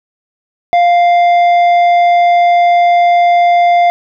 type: tone with tanh clipping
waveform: sine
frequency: 698.5 Hz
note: F5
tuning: in tune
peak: -7 dBFS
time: 0.73-3.9 s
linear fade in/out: 0 ms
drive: 8 dB
effects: none